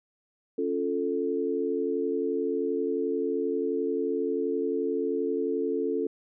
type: chord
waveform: sine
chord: Db augmented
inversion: none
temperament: equal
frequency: 277.2 / 349.2 / 440 Hz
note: Db4 / F4 / A4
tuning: 0 / 0 / 0 cents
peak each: -31 / -31 / -28 dBFS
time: 0.58-6.07 s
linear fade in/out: 5 ms
effects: none